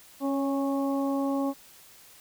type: harmonic tone with a mistuned harmonic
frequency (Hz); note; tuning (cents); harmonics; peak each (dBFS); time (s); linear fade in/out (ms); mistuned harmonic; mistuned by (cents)
274.8; C#4; -15; 1 / 2 / 3 / 4; -26 / -32 / -36 / -38; 0.2-1.54; 50; 2; +18
effects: white hiss -53 dBFS RMS until 2.2 s